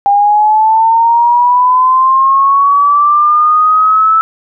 sine linear sweep, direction up, 801 to 1316 Hz, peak -5 dBFS, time 0.06-4.21 s, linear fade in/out 0 ms, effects none

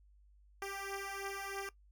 10% pulse beating tone pair, 392 / 395.1 Hz, G4 / G4, 0 / +14 cents, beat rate 3.1 Hz, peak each -36 / -34 dBFS, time 0.62-1.69 s, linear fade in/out 2 ms, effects noise-tail reverb RT60 0.1 s tail -18 dB re dry + added 50 Hz sine -61 dBFS peak until 1.91 s

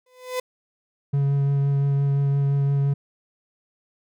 35% pulse tone with exponential growth, 505 Hz, B4, 39 cents sharp, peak -20 dBFS, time 0.06-0.4 s, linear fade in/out 5 ms, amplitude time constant 73 ms
triangle tone with vibrato, 140 Hz, C#3, 18 cents sharp, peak -16 dBFS, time 1.13-2.94 s, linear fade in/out 10 ms, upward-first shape triangle, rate 5.8 Hz, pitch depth 13 cents each way
effects none

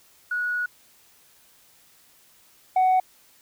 sine tone pair in turn, 1461 / 745.4 Hz, F#6 / F#5, -22 / +13 cents, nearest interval octave, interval 1165 cents, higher first, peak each -23 / -14 dBFS, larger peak second, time 0.31-0.66 / 2.76-3 s, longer first, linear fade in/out 5 ms, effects tanh soft clip ceiling -15 dBFS + white hiss -57 dBFS RMS until 3.41 s

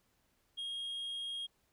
sine tone, 3258 Hz, G#7, 34 cents flat, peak -35 dBFS, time 0.57-1.47 s, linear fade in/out 20 ms, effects tanh soft clip ceiling -37 dBFS + pink hiss -75 dBFS RMS until 1.72 s

